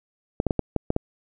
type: clicks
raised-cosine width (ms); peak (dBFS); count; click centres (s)
2; -8; 7; 0.401 / 0.467 / 0.508 / 0.593 / 0.763 / 0.904 / 0.964
effects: none